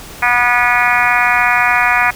harmonic tone, 243.4 Hz, B3, 25 cents flat, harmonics 3 / 4 / 5 / 6 / 7 / 8 / 9 / 10, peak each -18 / -18 / -18 / -18 / -18 / -18 / -18 / -18 dBFS, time 0.22-2.11 s, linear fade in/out 10 ms, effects pink hiss -33 dBFS RMS until 2.15 s

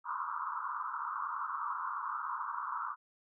pink band-pass noise, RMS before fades -38 dBFS, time 0.04-2.96 s, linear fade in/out 50 ms, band 950 to 1400 Hz, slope 96 dB/octave, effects none

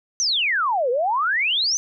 sine exponential two-way sweep, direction down then up, 6290 to 466.2 to 6290 Hz, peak -18 dBFS, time 0.2-1.77 s, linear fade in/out 0 ms, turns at 0.9 s, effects none

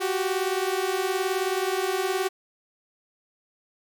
sawtooth beating tone pair, 368.3 / 387.3 Hz, F#4 / G4, -8 / -21 cents, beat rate 19 Hz, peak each -23 dBFS, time 0-2.29 s, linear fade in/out 20 ms, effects none

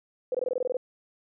sine tone bursts, 505 Hz, B4, 39 cents sharp, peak -24 dBFS, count 10, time 0.32-0.769 s, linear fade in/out 2 ms, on 26 ms, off 21 ms, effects none

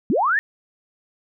sine linear sweep, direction up, 173.5 to 1859 Hz, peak -16 dBFS, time 0.1-0.39 s, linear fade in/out 0 ms, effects none

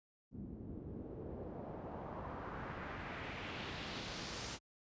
pink noise with low-pass filter sweep, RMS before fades -45 dBFS, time 0.31-4.59 s, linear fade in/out 50 ms, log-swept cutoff 220 to 6700 Hz, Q 1.6, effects high-pass 60 Hz 12 dB/octave + resampled to 16000 Hz

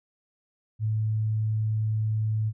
sine tone, 108.8 Hz, A2, 19 cents flat, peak -23 dBFS, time 0.79-2.53 s, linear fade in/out 50 ms, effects none

